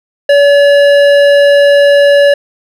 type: tone with hard clipping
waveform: sine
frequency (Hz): 570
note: C#5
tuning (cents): +48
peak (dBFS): -5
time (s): 0.29-2.34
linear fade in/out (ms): 5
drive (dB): 12
effects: none